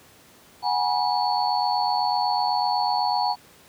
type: tone cluster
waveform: sine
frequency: 738 / 826 / 968 / 4428 Hz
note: F#5 / G#5 / B5 / C#8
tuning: -5 / -10 / -35 / -3 cents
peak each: -26 / -24 / -26 / -29 dBFS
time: 0.62-3.36 s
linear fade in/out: 50 ms
effects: pink hiss -52 dBFS RMS until 3.68 s + high-pass 100 Hz 12 dB/octave